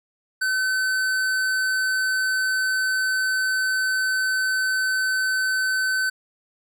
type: tone with hard clipping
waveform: sine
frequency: 1524 Hz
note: G6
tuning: 49 cents flat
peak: -22 dBFS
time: 0.41-6.1 s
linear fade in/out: 10 ms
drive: 14 dB
effects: none